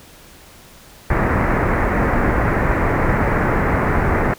pink low-pass noise, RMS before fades -17 dBFS, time 1.1-4.34 s, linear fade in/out 5 ms, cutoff 2100 Hz, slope 48 dB/octave, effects pink hiss -44 dBFS RMS until 4.38 s

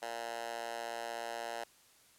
10% pulse tone with high-pass filter, 116.54 Hz, A#2, in tune, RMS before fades -41 dBFS, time 0.02-1.64 s, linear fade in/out 5 ms, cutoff 720 Hz, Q 1.7, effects white hiss -64 dBFS RMS until 2.18 s + low-pass 12000 Hz 12 dB/octave

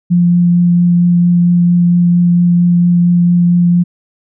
sine tone with vibrato, 174.61 Hz, F3, in tune, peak -6 dBFS, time 0.1-3.84 s, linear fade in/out 20 ms, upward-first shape triangle, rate 4.4 Hz, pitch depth 10 cents each way, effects none

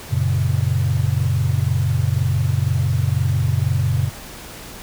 sine chord, F# major, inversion none, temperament equal, 92.5 / 116.54 / 138.59 Hz, F#2 / A#2 / C#3, 0 / 0 / 0 cents, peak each -20 dBFS, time 0.09-4.11 s, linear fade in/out 50 ms, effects pink hiss -36 dBFS RMS until 4.82 s

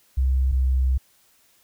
sine tone pair in turn, 65.41 / 64.88 Hz, C2 / C2, 0 / -14 cents, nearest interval unison, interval 14 cents, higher first, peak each -17 dBFS, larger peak neither, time 0.17-0.52 / 0.52-0.98 s, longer second, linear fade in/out 10 ms, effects white hiss -60 dBFS RMS until 1.63 s

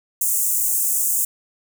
pink high-pass noise, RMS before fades -20 dBFS, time 0.21-1.25 s, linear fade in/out 5 ms, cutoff 7000 Hz, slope 48 dB/octave, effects none

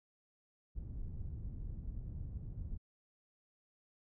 pink low-pass noise, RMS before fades -43 dBFS, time 0.75-2.78 s, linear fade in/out 20 ms, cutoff 110 Hz, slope 12 dB/octave, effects none

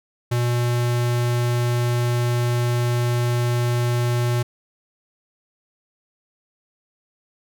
square tone, 120.8 Hz, B2, 38 cents flat, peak -19 dBFS, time 0.31-4.43 s, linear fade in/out 10 ms, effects none

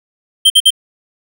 square tone bursts, 3140 Hz, G7, 2 cents sharp, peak -5 dBFS, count 3, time 0.45-0.705 s, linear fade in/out 10 ms, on 51 ms, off 51 ms, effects none

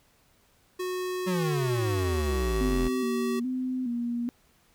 square tone with pitch glide, 366 to 381.3 Hz, F#4 to G4, -19 to -48 cents, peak -30 dBFS, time 0.79-3.4 s, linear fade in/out 10 ms, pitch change +71 cents, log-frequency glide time 1.54-2.79 s
square exponential sweep, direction down, 191.2 to 40.26 Hz, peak -27 dBFS, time 1.26-2.89 s, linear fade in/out 20 ms
sine tone with vibrato, 246.9 Hz, B3, in tune, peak -27 dBFS, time 2.61-4.29 s, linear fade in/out 0 ms, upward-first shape square, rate 1.2 Hz, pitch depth 63 cents each way
effects pink hiss -64 dBFS RMS until 4.74 s

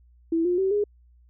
sine tone with pitch steps, 329.6 / 355.3 / 383 / 412.9 Hz, E4 / F4 / G4 / G#4, 0 / +30 / -40 / -10 cents, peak -20 dBFS, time 0.32-0.84 s, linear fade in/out 5 ms, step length 130 ms, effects added 60 Hz sine -53 dBFS peak until 1.29 s

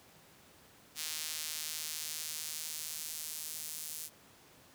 sawtooth tone with high-pass filter sweep, 155.56 Hz, D#3, in tune, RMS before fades -41 dBFS, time 0.95-4.1 s, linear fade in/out 50 ms, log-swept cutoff 4200 to 8000 Hz, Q 0.73, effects pink hiss -60 dBFS RMS until 4.74 s + high-pass 100 Hz 12 dB/octave

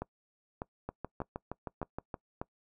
two click trains, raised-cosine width 1 ms, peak -22 / -23 dBFS, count 5 / 9, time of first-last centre 0.02-2.415 / 0.89-2.142 s, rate 1.67 / 6.39 Hz, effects noise-tail reverb RT60 0.1 s tail -23 dB re dry

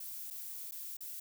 violet noise with dropouts, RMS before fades -44 dBFS, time 0-1.2 s, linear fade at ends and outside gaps 5 ms, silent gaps 0.303-0.307 / 0.711-0.72 / 0.969-1.006 s, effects none

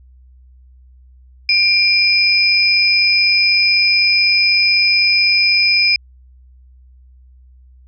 sine tone pair together, 2381 / 5045 Hz, D7 / D#8, +23 / +23 cents, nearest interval octave + minor second, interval 1300 cents, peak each -13 dBFS, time 1.49-5.96 s, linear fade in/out 2 ms, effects added 63 Hz sine -42 dBFS peak until 7.87 s

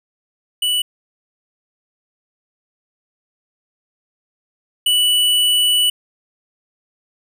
square tone pair in turn, 2960 / 2960 Hz, F#7 / F#7, 0 / 0 cents, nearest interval unison, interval 0 cents, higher neither, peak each -16 / -13 dBFS, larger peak second, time 0.62-0.82 / 4.86-5.9 s, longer second, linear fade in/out 5 ms, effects none

